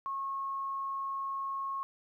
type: tone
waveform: sine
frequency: 1090 Hz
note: C#6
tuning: 29 cents flat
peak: -33 dBFS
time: 0.06-1.83 s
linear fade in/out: 0 ms
effects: 12-bit